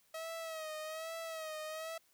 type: tone with vibrato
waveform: sawtooth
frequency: 638 Hz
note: D#5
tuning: 43 cents sharp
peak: -37 dBFS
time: 0.14-1.98 s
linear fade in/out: 5 ms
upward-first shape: sine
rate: 1.2 Hz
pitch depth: 55 cents each way
effects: white hiss -71 dBFS RMS until 2.13 s